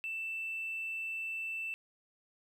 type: tone with hard clipping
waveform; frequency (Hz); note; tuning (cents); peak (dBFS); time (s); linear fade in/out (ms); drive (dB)
sine; 2660; E7; +15; -36; 0.04-1.74; 0; 1
effects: none